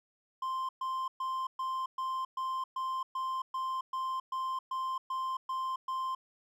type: tone bursts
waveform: triangle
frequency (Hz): 1046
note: C6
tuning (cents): -1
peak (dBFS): -30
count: 15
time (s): 0.42-6.15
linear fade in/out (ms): 5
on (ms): 270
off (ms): 120
effects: none